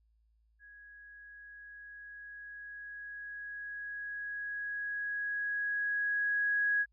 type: tone with level ramp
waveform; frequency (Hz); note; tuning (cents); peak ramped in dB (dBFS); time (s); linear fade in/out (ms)
sine; 1661.2; G#6; 0; -52 to -26; 0.59-6.86; 50
effects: added 55 Hz sine -67 dBFS peak until 6.92 s